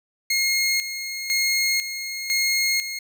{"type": "tone with tremolo", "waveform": "20% pulse", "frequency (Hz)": 2149, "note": "C7", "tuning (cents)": 46, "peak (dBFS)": -14, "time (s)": [0.3, 2.99], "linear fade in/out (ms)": 5, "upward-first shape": "square", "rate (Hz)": 1, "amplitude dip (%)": 65, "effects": []}